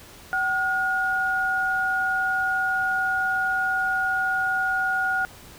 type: tone pair together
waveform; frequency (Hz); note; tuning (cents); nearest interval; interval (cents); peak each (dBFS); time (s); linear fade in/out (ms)
sine; 761 / 1436.6; F#5 / F6; +48 / +48; major seventh; 1100; -27 / -22; 0.33-5.25; 0
effects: pink hiss -46 dBFS RMS until 5.58 s